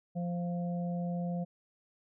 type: harmonic tone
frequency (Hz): 174.61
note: F3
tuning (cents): 0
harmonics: 1 / 3 / 4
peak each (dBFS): -32 / -42 / -44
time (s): 0.15-1.45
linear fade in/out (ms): 20
effects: none